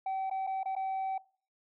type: tone with dropouts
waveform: sine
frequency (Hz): 767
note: G5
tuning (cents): -38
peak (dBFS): -28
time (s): 0.06-1.18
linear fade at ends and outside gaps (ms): 5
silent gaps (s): 0.299-0.311 / 0.468-0.472 / 0.633-0.656 / 0.753-0.763
effects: noise-tail reverb RT60 0.4 s tail -22 dB re dry + tanh soft clip ceiling -30 dBFS